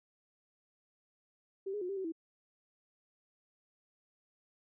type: tone with pitch steps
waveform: sine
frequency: 388.1 / 415.8 / 360.6 / 394.3 / 380 / 327.1 Hz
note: G4 / G#4 / F#4 / G4 / F#4 / E4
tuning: -17 / +2 / -45 / +10 / +46 / -13 cents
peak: -35 dBFS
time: 1.66-2.122 s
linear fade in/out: 10 ms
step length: 77 ms
effects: none